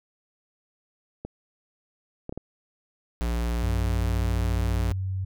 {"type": "clicks", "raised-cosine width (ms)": 2, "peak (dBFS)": -20, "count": 4, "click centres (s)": [1.25, 2.294, 2.325, 2.376]}
{"type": "tone", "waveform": "square", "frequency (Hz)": 58.4, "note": "A#1", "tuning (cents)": 4, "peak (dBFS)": -25, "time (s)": [3.21, 4.92], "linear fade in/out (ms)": 0}
{"type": "tone with pitch glide", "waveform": "sine", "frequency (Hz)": [93, 94.79], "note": ["F#2", "F#2"], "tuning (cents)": [9, 42], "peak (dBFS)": -26, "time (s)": [3.62, 5.25], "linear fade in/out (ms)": 10, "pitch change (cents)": 33, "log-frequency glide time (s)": [4.86, 4.98]}
{"effects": []}